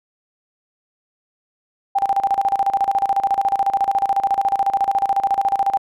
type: tone with tremolo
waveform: sine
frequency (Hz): 790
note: G5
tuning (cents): +13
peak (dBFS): -13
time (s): 1.95-5.78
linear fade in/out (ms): 10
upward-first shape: square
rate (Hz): 14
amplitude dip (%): 80
effects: none